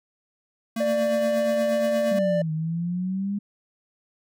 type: tone with tremolo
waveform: square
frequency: 226.6 Hz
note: A#3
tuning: 49 cents flat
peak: -25 dBFS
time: 0.76-2.19 s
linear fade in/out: 5 ms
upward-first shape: triangle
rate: 8.5 Hz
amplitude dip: 55%
type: tone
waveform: triangle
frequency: 591 Hz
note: D5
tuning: 11 cents sharp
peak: -19 dBFS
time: 0.8-2.42 s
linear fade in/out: 5 ms
type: exponential two-way sweep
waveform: sine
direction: down then up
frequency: 205.2 to 155.56 to 205.2 Hz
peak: -24 dBFS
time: 2.11-3.39 s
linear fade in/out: 10 ms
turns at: 2.52 s
effects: none